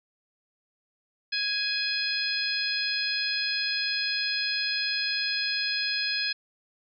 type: harmonic tone with a mistuned harmonic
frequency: 837 Hz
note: G#5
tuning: 13 cents sharp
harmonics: 2 / 3 / 4 / 5 / 6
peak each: -33 / -32 / -36 / -31 / -31 dBFS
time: 1.32-6.33 s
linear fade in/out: 10 ms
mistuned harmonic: 2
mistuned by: -18 cents
effects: none